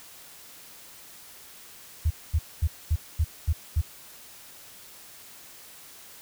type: tone bursts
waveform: sine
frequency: 78.8 Hz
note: D#2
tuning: 23 cents sharp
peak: -19 dBFS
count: 7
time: 2.05-3.815 s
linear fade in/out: 10 ms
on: 55 ms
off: 230 ms
effects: white hiss -48 dBFS RMS until 6.21 s